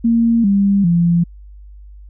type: tone with pitch steps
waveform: sine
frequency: 231.2 / 198.96 / 171.21 Hz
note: A#3 / G3 / F3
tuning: -14 / +26 / -34 cents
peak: -10 dBFS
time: 0.04-1.24 s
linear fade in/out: 10 ms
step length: 400 ms
effects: added 50 Hz sine -35 dBFS peak until 2.09 s